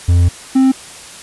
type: tone pair in turn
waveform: triangle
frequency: 87.31 / 263.8 Hz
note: F2 / C4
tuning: 0 / +14 cents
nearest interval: octave + perfect fifth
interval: 1914 cents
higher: second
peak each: -5 dBFS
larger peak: neither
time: 0.08-0.29 / 0.55-0.72 s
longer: first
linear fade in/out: 10 ms
effects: white hiss -34 dBFS RMS until 1.22 s + resampled to 24000 Hz